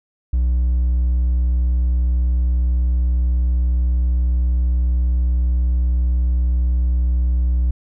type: tone with hard clipping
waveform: sine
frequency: 61.8 Hz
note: B1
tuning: 2 cents sharp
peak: -15 dBFS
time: 0.33-7.71 s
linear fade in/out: 5 ms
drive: 2 dB
effects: none